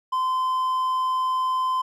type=tone; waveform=triangle; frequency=1030 Hz; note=C6; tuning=28 cents flat; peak=-19 dBFS; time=0.12-1.82 s; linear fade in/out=10 ms; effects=none